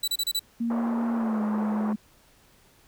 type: tone bursts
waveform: sawtooth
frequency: 3951 Hz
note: B7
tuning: in tune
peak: -21 dBFS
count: 5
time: 0.03-0.394 s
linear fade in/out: 5 ms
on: 48 ms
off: 31 ms
type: tone with pitch glide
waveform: sine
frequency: 233.1 to 212.5 Hz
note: A#3 to G#3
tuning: 0 to +40 cents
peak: -24 dBFS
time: 0.6-1.96 s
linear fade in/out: 10 ms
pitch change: -160 cents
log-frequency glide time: 1.15-1.42 s
type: band-pass noise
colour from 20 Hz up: white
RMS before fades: -36 dBFS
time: 0.7-1.93 s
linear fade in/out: 2 ms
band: 320 to 1100 Hz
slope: 24 dB/octave
effects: pink hiss -59 dBFS RMS until 2.87 s